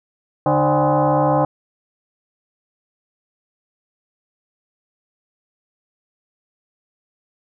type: tone with frequency modulation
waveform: sine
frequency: 145.2 Hz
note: D3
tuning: 19 cents flat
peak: -13 dBFS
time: 0.46-1.45 s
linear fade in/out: 2 ms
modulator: 224 Hz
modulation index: 3.9
effects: none